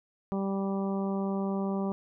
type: harmonic tone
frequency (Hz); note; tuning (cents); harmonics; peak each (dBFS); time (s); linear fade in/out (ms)
195.4; G3; -5; 1 / 2 / 3 / 4 / 5 / 6; -29 / -35 / -39 / -41 / -43 / -45; 0.32-1.92; 0
effects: none